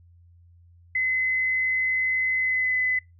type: tone with pitch glide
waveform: sine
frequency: 2038 to 2015 Hz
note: C7 to B6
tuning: -46 to +34 cents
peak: -21 dBFS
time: 0.95-2.99 s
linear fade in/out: 5 ms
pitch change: -20 cents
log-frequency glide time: 2.39-2.77 s
effects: noise-tail reverb RT60 0.2 s tail -23 dB re dry + added 86 Hz sine -51 dBFS peak until 3.19 s